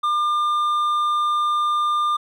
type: tone with hard clipping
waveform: sine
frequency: 1200 Hz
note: D6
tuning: 37 cents sharp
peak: -19 dBFS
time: 0.03-2.17 s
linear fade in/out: 10 ms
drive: 5 dB
effects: none